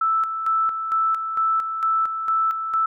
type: tone with tremolo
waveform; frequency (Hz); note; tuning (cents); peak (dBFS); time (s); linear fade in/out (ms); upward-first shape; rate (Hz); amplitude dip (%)
sine; 1318.5; E6; 0; -17; 0.01-2.86; 5; square; 2.2; 55
effects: none